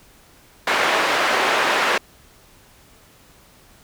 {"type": "band-pass noise", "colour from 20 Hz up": "white", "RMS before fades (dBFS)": -19, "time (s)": [0.67, 1.98], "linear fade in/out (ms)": 5, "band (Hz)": [410, 1900], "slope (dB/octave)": 12, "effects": ["pink hiss -51 dBFS RMS until 3.83 s"]}